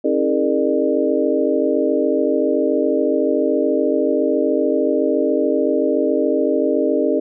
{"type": "tone cluster", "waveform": "sine", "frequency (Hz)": [272.2, 319.6, 410.6, 464.4, 601], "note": ["C#4", "D#4", "G#4", "A#4", "D5"], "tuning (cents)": [-31, 47, -20, -7, 40], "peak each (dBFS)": -21, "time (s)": [0.04, 7.2], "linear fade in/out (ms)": 10, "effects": []}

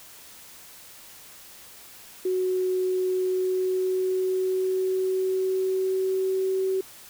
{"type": "tone with pitch glide", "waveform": "sine", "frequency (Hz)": [370, 379.7], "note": ["F#4", "F#4"], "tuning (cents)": [0, 45], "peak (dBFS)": -22, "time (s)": [2.25, 6.81], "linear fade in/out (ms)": 5, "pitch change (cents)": 45, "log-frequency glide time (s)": [3.04, 6.6], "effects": ["white hiss -47 dBFS RMS until 7.09 s"]}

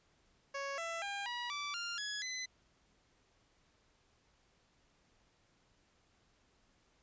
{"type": "tone with pitch steps", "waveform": "15% pulse", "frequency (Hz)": [554.4, 667, 802.4, 965.3, 1161.2, 1397, 1680.6, 2022], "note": ["C#5", "E5", "G5", "B5", "D6", "F6", "G#6", "B6"], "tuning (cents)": [0, 20, 40, -40, -20, 0, 20, 40], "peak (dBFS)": -32, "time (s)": [0.54, 2.46], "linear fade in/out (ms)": 10, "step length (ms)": 240, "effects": ["pink hiss -72 dBFS RMS until 7.02 s", "resampled to 16000 Hz"]}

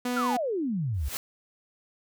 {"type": "tone", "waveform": "sawtooth", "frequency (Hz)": 246.9, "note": "B3", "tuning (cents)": 0, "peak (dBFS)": -23, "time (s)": [0.05, 0.37], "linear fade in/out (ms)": 5}
{"type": "exponential sweep", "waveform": "sine", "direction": "down", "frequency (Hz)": [1483, 61.74], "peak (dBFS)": -26, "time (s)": [0.16, 1.09], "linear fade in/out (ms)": 10}
{"type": "noise with exponential growth", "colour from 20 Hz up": "white", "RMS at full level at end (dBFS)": -29, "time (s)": [0.94, 1.17], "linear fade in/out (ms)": 0, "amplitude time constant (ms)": 48}
{"effects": []}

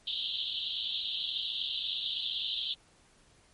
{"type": "band-pass noise", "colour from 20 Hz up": "pink", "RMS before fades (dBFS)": -35, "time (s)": [0.07, 2.74], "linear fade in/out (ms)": 2, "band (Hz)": [3000, 4000], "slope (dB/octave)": 96, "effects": ["pink hiss -63 dBFS RMS until 3.53 s", "MP3 48 kbps"]}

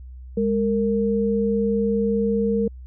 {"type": "tone pair together", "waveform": "sine", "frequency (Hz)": [204.9, 460], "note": ["G#3", "A#4"], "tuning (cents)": [-23, -23], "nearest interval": "octave + major second", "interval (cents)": 1400, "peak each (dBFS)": -21, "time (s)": [0.37, 2.68], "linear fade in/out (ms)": 5, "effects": ["added 63 Hz sine -36 dBFS peak until 2.86 s"]}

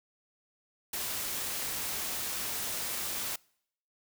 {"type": "noise", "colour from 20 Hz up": "white", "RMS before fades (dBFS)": -35, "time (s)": [0.93, 3.36], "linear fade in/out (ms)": 5, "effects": ["noise-tail reverb RT60 0.7 s tail -26 dB re dry"]}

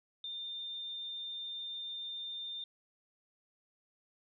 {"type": "tone", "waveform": "sine", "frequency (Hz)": 3607, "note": "A7", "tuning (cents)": 42, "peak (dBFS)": -39, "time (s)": [0.24, 2.64], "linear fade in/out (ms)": 2, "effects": []}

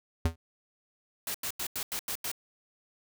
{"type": "tone with exponential decay", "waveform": "square", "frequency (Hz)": 82.41, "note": "E2", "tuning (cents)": 0, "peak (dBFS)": -21, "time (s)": [0.25, 0.36], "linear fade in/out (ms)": 5, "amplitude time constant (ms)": 23}
{"type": "noise bursts", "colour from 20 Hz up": "white", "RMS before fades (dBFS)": -34, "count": 7, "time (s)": [1.27, 2.316], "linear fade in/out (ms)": 2, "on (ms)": 74, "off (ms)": 88}
{"effects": []}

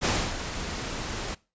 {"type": "noise with ADSR envelope", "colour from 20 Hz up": "pink", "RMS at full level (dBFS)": -23, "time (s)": [0.01, 1.35], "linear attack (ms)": 41, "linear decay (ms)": 270, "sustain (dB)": -10, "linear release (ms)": 12, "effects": ["noise-tail reverb RT60 0.3 s tail -21 dB re dry", "resampled to 16000 Hz"]}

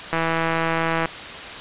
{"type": "click train", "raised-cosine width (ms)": 0.5, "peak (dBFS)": -7, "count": 153, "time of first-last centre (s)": [0.13, 1.057], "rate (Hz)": 164, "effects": ["white hiss -33 dBFS RMS until 1.6 s", "resampled to 8000 Hz"]}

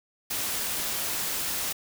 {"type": "noise", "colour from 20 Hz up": "white", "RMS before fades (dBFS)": -30, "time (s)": [0.3, 1.73], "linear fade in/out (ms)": 10, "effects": []}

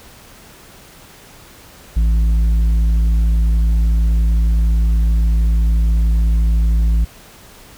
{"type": "tone with tanh clipping", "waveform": "sine", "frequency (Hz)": 55.4, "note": "A1", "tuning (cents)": 13, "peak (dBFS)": -12, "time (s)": [1.96, 7.05], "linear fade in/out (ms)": 10, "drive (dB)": 6, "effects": ["pink hiss -42 dBFS RMS until 7.77 s"]}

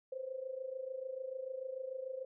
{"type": "tone with amplitude modulation", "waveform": "sine", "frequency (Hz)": 522, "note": "C5", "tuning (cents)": -4, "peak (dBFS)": -36, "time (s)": [0.12, 2.25], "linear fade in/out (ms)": 5, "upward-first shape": "sine", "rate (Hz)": 26.8, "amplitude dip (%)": 75, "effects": []}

